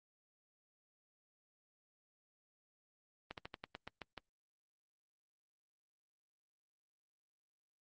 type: slowing click train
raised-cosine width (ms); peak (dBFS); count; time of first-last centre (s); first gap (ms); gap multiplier
0.3; -28; 9; 3.31-4.177; 68; 1.13
effects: Opus 32 kbps